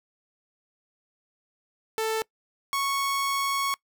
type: tone pair in turn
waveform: sawtooth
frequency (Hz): 442 / 1105.8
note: A4 / C#6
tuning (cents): +8 / -5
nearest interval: octave + major third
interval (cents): 1587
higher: second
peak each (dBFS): -21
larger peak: neither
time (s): 1.98-2.22 / 2.73-3.74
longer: second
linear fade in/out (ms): 0
effects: noise-tail reverb RT60 0.1 s tail -23 dB re dry